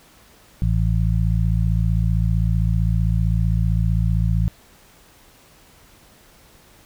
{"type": "harmonic tone", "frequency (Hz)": 55.5, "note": "A1", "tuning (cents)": 16, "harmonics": [1, 2, 3], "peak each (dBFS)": [-19, -20, -23], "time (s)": [0.62, 4.48], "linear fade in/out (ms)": 0, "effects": ["pink hiss -51 dBFS RMS until 6.85 s"]}